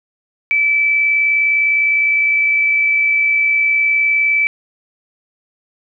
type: tone with amplitude modulation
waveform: sine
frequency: 2312 Hz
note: D7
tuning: 28 cents flat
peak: -10 dBFS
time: 0.51-4.47 s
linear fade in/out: 0 ms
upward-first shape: sine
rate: 59.7 Hz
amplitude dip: 25%
effects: none